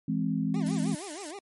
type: chord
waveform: sine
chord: E augmented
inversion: none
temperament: equal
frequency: 164.81 / 207.7 / 261.6 Hz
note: E3 / G#3 / B#3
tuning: 0 / 0 / 0 cents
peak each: -30 dBFS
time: 0.08-0.95 s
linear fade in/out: 5 ms
type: tone with vibrato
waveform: 25% pulse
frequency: 347.2 Hz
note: F4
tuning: 10 cents flat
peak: -35 dBFS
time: 0.54-1.39 s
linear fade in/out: 2 ms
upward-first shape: sine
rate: 6.4 Hz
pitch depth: 290 cents each way
type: noise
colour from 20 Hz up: blue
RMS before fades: -40 dBFS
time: 0.66-1.31 s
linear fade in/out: 5 ms
effects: MP3 48 kbps

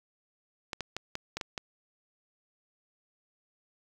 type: clicks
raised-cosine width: 0.2 ms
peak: -17 dBFS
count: 7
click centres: 0.732 / 0.807 / 0.966 / 1.154 / 1.37 / 1.412 / 1.578 s
effects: 8-bit

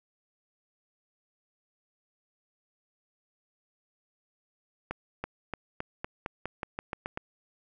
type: accelerating click train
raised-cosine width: 0.5 ms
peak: -18 dBFS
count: 12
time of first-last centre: 4.91-7.174 s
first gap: 330 ms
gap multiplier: 0.9
effects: none

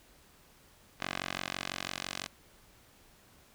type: tone with band-pass filter sweep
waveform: 10% pulse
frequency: 46 Hz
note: F#1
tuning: 9 cents flat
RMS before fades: -39 dBFS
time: 1-2.27 s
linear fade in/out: 10 ms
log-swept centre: 2300 to 4600 Hz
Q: 0.76
effects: pink hiss -61 dBFS RMS until 3.54 s

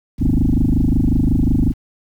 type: tone with frequency modulation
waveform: sine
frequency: 107.6 Hz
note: A2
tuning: 38 cents flat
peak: -11 dBFS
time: 0.18-1.74 s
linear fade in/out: 50 ms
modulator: 25.5 Hz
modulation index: 7.2
effects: tanh soft clip ceiling -7 dBFS + 8-bit

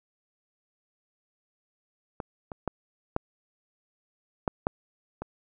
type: clicks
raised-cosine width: 1 ms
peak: -19 / -23 / -14 / -11 / -11 / -10 / -20 dBFS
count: 7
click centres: 2.202 / 2.518 / 2.677 / 3.164 / 4.478 / 4.669 / 5.22 s
effects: none

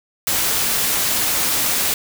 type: noise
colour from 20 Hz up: white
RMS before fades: -19 dBFS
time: 0.27-1.94 s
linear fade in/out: 2 ms
effects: none

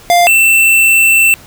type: tone pair in turn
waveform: square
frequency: 698.5 / 2679 Hz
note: F5 / E7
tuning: 0 / +27 cents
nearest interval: octave + major seventh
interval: 2327 cents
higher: second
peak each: -6 dBFS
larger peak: neither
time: 0.1-0.27 / 0.27-1.34 s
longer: second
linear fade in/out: 0 ms
effects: pink hiss -38 dBFS RMS until 1.46 s

